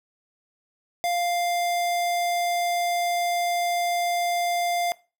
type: tone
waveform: square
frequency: 698.5 Hz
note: F5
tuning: in tune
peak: -23 dBFS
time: 1.04-4.92 s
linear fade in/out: 0 ms
effects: noise-tail reverb RT60 0.3 s tail -20 dB re dry